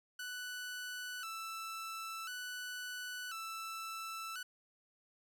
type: tone with vibrato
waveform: sawtooth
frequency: 1403 Hz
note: F6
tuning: 8 cents sharp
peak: -38 dBFS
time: 0.19-4.43 s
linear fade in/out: 5 ms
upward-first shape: square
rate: 0.48 Hz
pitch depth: 100 cents each way
effects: none